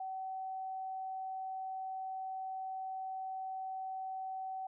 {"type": "tone", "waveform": "sine", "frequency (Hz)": 760, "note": "F#5", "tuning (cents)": 46, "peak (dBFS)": -38, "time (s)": [0, 4.67], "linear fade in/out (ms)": 5, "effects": []}